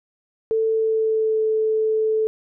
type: tone with pitch glide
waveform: sine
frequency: 444.2 to 437.3 Hz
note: A4 to A4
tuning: +16 to -11 cents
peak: -17 dBFS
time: 0.51-2.27 s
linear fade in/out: 0 ms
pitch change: -27 cents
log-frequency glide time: 0.68-1.43 s
effects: none